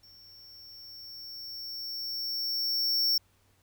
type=tone with level ramp; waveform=square; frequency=5460 Hz; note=F8; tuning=40 cents flat; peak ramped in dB=-53 to -23 dBFS; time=0.03-3.18 s; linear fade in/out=5 ms; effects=added 95 Hz sine -68 dBFS peak until 3.62 s + pink hiss -68 dBFS RMS until 3.62 s